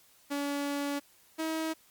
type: tone pair in turn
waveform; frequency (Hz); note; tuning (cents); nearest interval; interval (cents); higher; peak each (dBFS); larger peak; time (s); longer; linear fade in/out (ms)
sawtooth; 284.7 / 319.6; C#4 / D#4; +46 / +47; major second; 201; second; -27; neither; 0.3-1 / 1.38-1.74; first; 20
effects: white hiss -62 dBFS RMS until 1.9 s + Opus 48 kbps

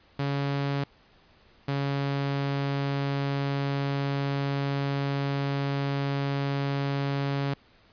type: tone pair in turn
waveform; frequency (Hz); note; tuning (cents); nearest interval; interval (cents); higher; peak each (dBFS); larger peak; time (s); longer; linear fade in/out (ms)
sawtooth; 140.4 / 139.66; C#3 / C#3; +22 / +13; unison; 9; first; -22; neither; 0.19-0.84 / 1.68-7.54; second; 5
effects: pink hiss -59 dBFS RMS until 7.92 s + resampled to 11025 Hz

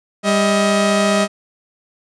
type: tone pair together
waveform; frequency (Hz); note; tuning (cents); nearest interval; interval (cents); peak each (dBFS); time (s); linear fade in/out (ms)
sawtooth; 199.38 / 633; G3 / D#5; +30 / +30; octave + minor sixth; 2000; -12; 0.23-1.28; 50
effects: resampled to 22050 Hz

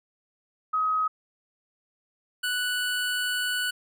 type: tone pair in turn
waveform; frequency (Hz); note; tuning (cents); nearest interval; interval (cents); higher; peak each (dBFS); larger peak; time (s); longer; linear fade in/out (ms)
sine / 25% pulse; 1266 / 1481.5; D#6 / F#6; +30 / +2; minor third; 272; second; -22; neither; 0.73-1.08 / 2.43-3.71; second; 10
effects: none

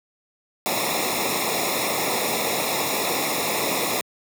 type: noise with comb filter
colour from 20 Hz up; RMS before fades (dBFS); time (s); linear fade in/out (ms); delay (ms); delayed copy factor
pink; -24; 0.66-4.01; 0; 0.65; -0.95
effects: high-pass 150 Hz 12 dB/octave

